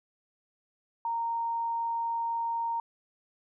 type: tone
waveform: sine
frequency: 926 Hz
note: A#5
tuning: 12 cents flat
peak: -28 dBFS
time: 1.05-2.8 s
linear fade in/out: 2 ms
effects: none